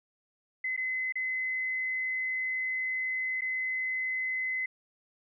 sine tone with dropouts, 2038 Hz, C7, 46 cents flat, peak -29 dBFS, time 0.64-4.66 s, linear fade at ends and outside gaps 5 ms, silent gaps 0.765-0.775 / 1.124-1.155 / 3.41-3.418 s, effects none

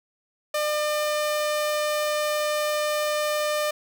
sawtooth tone, 601 Hz, D5, 40 cents sharp, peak -19 dBFS, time 0.54-3.71 s, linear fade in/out 5 ms, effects none

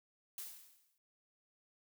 blue noise with exponential decay, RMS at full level -43 dBFS, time 0.38-0.98 s, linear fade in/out 1 ms, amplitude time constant 130 ms, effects none

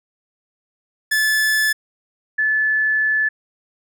45% pulse / sine tone pair in turn, 1734 / 1734 Hz, A6 / A6, -26 / -26 cents, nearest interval unison, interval 0 cents, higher neither, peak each -15 dBFS, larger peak neither, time 1.11-1.73 / 2.38-3.29 s, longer second, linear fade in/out 10 ms, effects none

